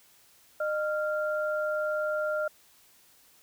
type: tone pair together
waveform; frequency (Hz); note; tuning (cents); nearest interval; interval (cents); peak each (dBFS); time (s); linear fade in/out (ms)
sine; 611 / 1389.2; D#5 / F6; -32 / -10; octave + major second; 1422; -28 / -32; 0.6-2.48; 5
effects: white hiss -60 dBFS RMS until 3.42 s